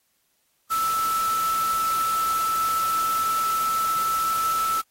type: tone in noise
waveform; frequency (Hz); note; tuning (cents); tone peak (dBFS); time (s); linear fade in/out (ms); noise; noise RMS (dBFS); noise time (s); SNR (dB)
sine; 1318.5; E6; 0; -21; 0.7-4.82; 20; white; -33; 0.7-4.82; +9
effects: white hiss -69 dBFS RMS until 4.9 s + AAC 48 kbps